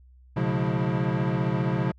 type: tone cluster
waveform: square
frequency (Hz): 125.6 / 140.8 / 177.8 / 212.1 / 326.3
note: B2 / C#3 / F3 / G#3 / E4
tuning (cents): +30 / +27 / +31 / +37 / -18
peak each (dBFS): -29 / -29 / -29 / -35 / -34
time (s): 0.36-1.92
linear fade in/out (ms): 10
effects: added 63 Hz sine -50 dBFS peak until 1.98 s + low-pass 2000 Hz 12 dB/octave